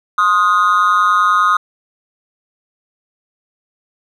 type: tone with amplitude modulation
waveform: triangle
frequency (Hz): 1244.5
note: D#6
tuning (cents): 0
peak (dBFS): -3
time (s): 0.18-1.57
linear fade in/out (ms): 5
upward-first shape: sine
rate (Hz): 190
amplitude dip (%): 95
effects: tanh soft clip ceiling -1 dBFS